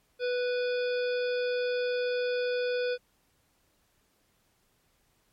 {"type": "harmonic tone", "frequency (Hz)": 493.9, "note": "B4", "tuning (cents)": 0, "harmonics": [1, 3, 5, 7, 9, 10], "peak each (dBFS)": [-27, -37, -41, -44, -46, -47], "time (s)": [0.19, 2.98], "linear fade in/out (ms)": 50, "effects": ["pink hiss -70 dBFS RMS until 5.32 s", "MP3 64 kbps"]}